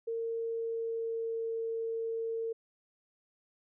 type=tone with pitch glide; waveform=sine; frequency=457.5 to 454.1 Hz; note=A#4 to A#4; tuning=-32 to -45 cents; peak=-32 dBFS; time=0.07-2.53 s; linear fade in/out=10 ms; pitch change=-13 cents; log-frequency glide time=0.45-1.54 s; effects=none